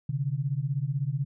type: beating tone pair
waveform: sine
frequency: 130.81 / 146.81 Hz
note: C3 / D3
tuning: 0 / 0 cents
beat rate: 16 Hz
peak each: -29 dBFS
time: 0.09-1.25 s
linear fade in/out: 5 ms
effects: none